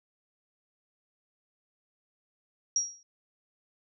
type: tone with exponential decay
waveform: sine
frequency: 5670 Hz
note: F8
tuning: 25 cents sharp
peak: -21 dBFS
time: 2.76-3.03 s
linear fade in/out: 2 ms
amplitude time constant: 58 ms
effects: none